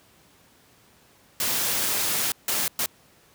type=noise bursts at uneven times; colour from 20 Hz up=white; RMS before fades=-25 dBFS; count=3; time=1.4-2.32 / 2.48-2.68 / 2.79-2.86 s; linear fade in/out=2 ms; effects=pink hiss -57 dBFS RMS until 3.34 s + high-pass 80 Hz 12 dB/octave